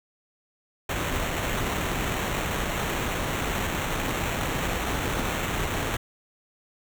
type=noise with sample-and-hold; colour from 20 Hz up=pink; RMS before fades=-28 dBFS; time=0.89-5.97 s; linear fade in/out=5 ms; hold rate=4900 Hz; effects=none